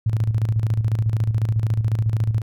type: tone with tremolo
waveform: sine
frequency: 110 Hz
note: A2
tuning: in tune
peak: -15 dBFS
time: 0.06-2.42 s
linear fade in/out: 5 ms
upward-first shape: square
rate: 14 Hz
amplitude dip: 60%
effects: none